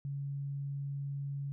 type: tone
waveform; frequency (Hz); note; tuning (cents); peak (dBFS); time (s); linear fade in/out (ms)
sine; 140.1; C#3; +19; -35; 0.05-1.52; 0
effects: none